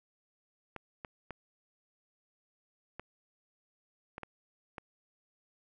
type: clicks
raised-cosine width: 0.5 ms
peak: -26 dBFS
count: 7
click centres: 0.763 / 1.048 / 1.307 / 2.996 / 4.181 / 4.233 / 4.782 s
effects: none